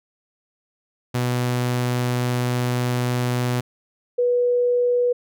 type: tone pair in turn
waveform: sawtooth / sine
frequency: 123.47 / 488.6 Hz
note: B2 / B4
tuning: 0 / -19 cents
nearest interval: 2 octaves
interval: 2381 cents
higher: second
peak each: -16 dBFS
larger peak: neither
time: 1.14-3.61 / 4.18-5.13 s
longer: first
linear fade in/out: 10 ms
effects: none